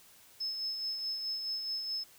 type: tone with tremolo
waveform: sine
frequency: 5210 Hz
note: E8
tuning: 21 cents flat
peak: -32 dBFS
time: 0.4-2.04 s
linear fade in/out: 10 ms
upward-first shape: sine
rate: 4.7 Hz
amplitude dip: 40%
effects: white hiss -59 dBFS RMS until 2.18 s